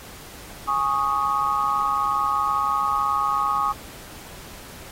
sine chord, Ab suspended fourth, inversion none, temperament just, 830.6 / 1107.5 / 1245.9 Hz, Ab5 / Db6 / Eb6, 0 / -2 / +2 cents, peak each -27 / -23 / -23 dBFS, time 0.67-3.73 s, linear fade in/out 20 ms, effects pink hiss -42 dBFS RMS until 4.91 s + AAC 48 kbps

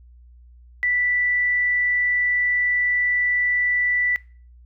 sine tone, 1971 Hz, B6, 4 cents flat, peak -18 dBFS, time 0.83-4.16 s, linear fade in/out 0 ms, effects noise-tail reverb RT60 0.4 s tail -21 dB re dry + added 60 Hz sine -45 dBFS peak until 4.65 s

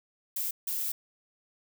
violet noise bursts at uneven times, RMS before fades -32 dBFS, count 2, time 0.36-0.51 / 0.67-0.92 s, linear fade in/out 5 ms, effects none

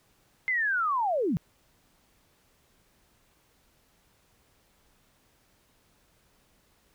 sine linear sweep, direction down, 2093 to 137.1 Hz, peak -24 dBFS, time 0.48-1.37 s, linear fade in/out 0 ms, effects pink hiss -66 dBFS RMS until 6.94 s

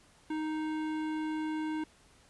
sine tone with hard clipping, 311.1 Hz, D#4, in tune, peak -34 dBFS, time 0.3-1.84 s, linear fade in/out 5 ms, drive 15 dB, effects pink hiss -62 dBFS RMS until 2.29 s + resampled to 24000 Hz

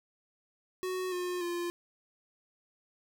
square tone with pitch steps, 370 / 358.6 / 347.6 Hz, F#4 / F4 / F4, 0 / +46 / -8 cents, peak -33 dBFS, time 0.83-1.7 s, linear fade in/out 0 ms, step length 290 ms, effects none

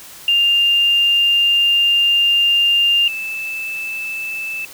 sine tone pair in turn, 2800 / 2632 Hz, F7 / E7, +4 / -3 cents, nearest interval minor second, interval 107 cents, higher first, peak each -11 / -22 dBFS, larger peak first, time 0.28-3.08 / 3.08-4.65 s, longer first, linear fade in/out 2 ms, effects white hiss -38 dBFS RMS until 4.73 s

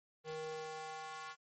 square tone with high-pass filter sweep, 157 Hz, D#3, 16 cents sharp, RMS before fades -45 dBFS, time 0.24-1.36 s, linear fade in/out 50 ms, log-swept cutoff 360 to 1200 Hz, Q 2.2, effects MP3 32 kbps

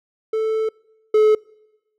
triangle tone pair in turn, 439.7 / 429.7 Hz, A4 / A4, -1 / -41 cents, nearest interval unison, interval 40 cents, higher first, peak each -16 / -9 dBFS, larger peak second, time 0.33-0.69 / 1.14-1.35 s, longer first, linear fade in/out 5 ms, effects noise-tail reverb RT60 1.0 s tail -25 dB re dry

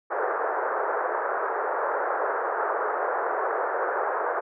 pink band-pass noise, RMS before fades -27 dBFS, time 0.1-4.41 s, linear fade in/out 20 ms, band 410 to 1600 Hz, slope 48 dB/octave, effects none

